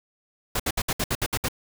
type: noise bursts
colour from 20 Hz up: pink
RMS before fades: -25 dBFS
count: 9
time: 0.55-1.485 s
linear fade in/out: 5 ms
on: 47 ms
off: 64 ms
effects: none